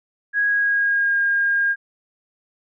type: tone with pitch glide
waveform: sine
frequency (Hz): 1653 to 1617.1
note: G#6 to G#6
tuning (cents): -9 to -47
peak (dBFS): -16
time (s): 0.33-1.76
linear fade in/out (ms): 50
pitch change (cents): -38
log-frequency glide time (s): 0.48-1.18
effects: none